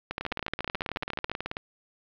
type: two click trains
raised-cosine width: 0.3 ms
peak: -14 / -15 dBFS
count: 18 / 26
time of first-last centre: 0.11-1.316 / 0.21-1.569 s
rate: 14.1 / 18.4 Hz
effects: low-pass 4000 Hz 12 dB/octave + 9-bit